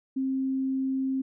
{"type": "tone", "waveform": "sine", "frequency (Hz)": 265.4, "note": "C4", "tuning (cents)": 25, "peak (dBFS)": -25, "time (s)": [0.16, 1.22], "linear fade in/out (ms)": 10, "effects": []}